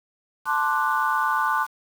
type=chord; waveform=sine; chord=D dominant seventh; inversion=second; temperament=equal; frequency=880 / 1046.5 / 1174.7 / 1480 Hz; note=A5 / C6 / D6 / F#6; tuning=0 / 0 / 0 / 0 cents; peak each=-25 dBFS; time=0.45-1.67 s; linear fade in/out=50 ms; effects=tanh soft clip ceiling -10 dBFS + 7-bit